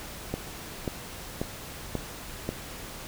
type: click train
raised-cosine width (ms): 2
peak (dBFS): -15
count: 5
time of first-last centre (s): 0.34-2.491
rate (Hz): 1.86
effects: pink hiss -41 dBFS RMS until 3.07 s